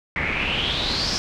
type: noise with low-pass filter sweep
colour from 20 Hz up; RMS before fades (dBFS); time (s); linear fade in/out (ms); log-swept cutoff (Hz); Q
pink; -24; 0.16-1.18; 0; 2000 to 5400; 7.5
effects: none